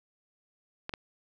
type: clicks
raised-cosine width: 0.3 ms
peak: -19 dBFS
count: 2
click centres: 0.894 / 0.938 s
effects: none